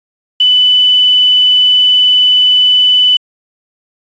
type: tone with quantisation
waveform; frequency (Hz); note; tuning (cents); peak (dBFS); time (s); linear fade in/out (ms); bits
sine; 2993; F#7; +19; -5; 0.4-3.17; 5; 5
effects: resampled to 16000 Hz